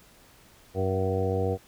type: harmonic tone with a mistuned harmonic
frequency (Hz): 94.9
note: F#2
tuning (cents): +44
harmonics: 1 / 2 / 3 / 4 / 5 / 6 / 7 / 8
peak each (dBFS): -28 / -35 / -36 / -34 / -28 / -41 / -36 / -37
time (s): 0.74-1.58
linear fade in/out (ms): 50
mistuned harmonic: 7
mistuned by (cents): +18
effects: pink hiss -56 dBFS RMS until 1.67 s